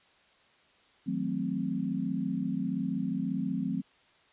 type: chord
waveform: sine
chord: D# diminished seventh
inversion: none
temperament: equal with one note detuned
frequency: 159.29 / 185 / 220 / 261.6 Hz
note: D#3 / F#3 / A3 / C4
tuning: +41 / 0 / 0 / 0 cents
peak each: -38 / -33 / -35 / -33 dBFS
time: 1.06-3.82 s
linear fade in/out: 20 ms
effects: white hiss -63 dBFS RMS until 4.32 s + resampled to 8000 Hz